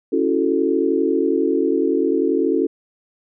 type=chord; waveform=sine; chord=F# minor seventh; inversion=second; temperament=equal; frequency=277.2 / 329.6 / 370 / 440 Hz; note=C#4 / E4 / F#4 / A4; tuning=0 / 0 / 0 / 0 cents; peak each=-21 dBFS; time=0.12-2.67 s; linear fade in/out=10 ms; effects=none